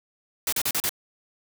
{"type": "noise bursts", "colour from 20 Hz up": "white", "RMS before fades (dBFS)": -25, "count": 5, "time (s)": [0.47, 0.893], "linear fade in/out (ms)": 2, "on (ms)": 55, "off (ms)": 37, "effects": []}